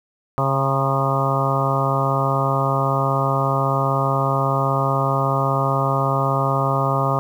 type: harmonic tone with a mistuned harmonic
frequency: 136.2 Hz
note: C#3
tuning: 30 cents flat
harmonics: 1 / 2 / 3 / 4 / 5 / 6 / 7 / 8 / 9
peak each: -21 / -30 / -29 / -26 / -26 / -29 / -27 / -26 / -24 dBFS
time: 0.38-7.19 s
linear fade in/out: 0 ms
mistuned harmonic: 8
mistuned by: -24 cents
effects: 8-bit